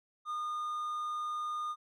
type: tone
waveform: triangle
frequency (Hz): 1220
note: D#6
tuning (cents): -34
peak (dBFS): -32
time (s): 0.25-1.76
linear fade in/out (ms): 50
effects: none